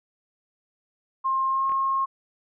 sine tone with pitch glide, 1063 to 1076.6 Hz, C6 to C6, +27 to +49 cents, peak -21 dBFS, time 1.24-2.06 s, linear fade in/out 20 ms, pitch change +22 cents, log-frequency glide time 1.48-1.66 s
clicks, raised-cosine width 0.5 ms, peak -27 dBFS, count 2, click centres 1.695 / 1.72 s
effects none

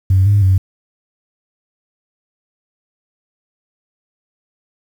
sine tone with pitch steps, 94.7 / 102 / 94.5 Hz, F#2 / G#2 / F#2, +41 / -31 / +37 cents, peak -7 dBFS, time 0.1-0.58 s, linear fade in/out 5 ms, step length 160 ms, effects tanh soft clip ceiling -4 dBFS + 7-bit

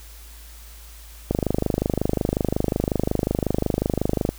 click train, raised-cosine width 2 ms, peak -7 dBFS, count 77, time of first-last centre 1.31-4.29 s, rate 25.5 Hz, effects added 55 Hz sine -41 dBFS peak until 4.38 s + white hiss -47 dBFS RMS until 4.38 s

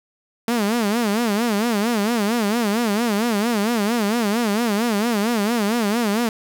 sawtooth tone with vibrato, 220 Hz, A3, in tune, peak -14 dBFS, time 0.48-6.29 s, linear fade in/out 2 ms, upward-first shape sine, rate 4.4 Hz, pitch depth 170 cents each way, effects 7-bit

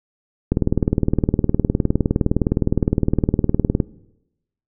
click train, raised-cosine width 3 ms, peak -3 dBFS, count 65, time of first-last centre 0.52-3.802 s, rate 19.5 Hz, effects noise-tail reverb RT60 0.9 s tail -20 dB re dry

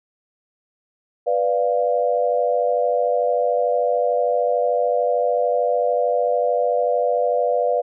sine chord, B diminished, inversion none, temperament equal, 493.9 / 587.3 / 698.5 Hz, B4 / D5 / F5, 0 / 0 / 0 cents, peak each -20 / -21 / -22 dBFS, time 1.26-7.82 s, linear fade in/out 20 ms, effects none

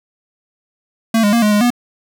square tone with pitch steps, 225.8 / 205.3 / 234.1 / 210.2 / 207.3 / 242.7 Hz, A3 / G#3 / A#3 / G#3 / G#3 / B3, +45 / -20 / +8 / +21 / -3 / -30 cents, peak -11 dBFS, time 1.14-1.704 s, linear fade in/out 5 ms, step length 94 ms, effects none

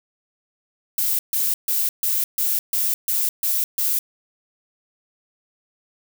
violet noise bursts, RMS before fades -21 dBFS, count 9, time 0.98-3.99 s, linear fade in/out 2 ms, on 210 ms, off 140 ms, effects none

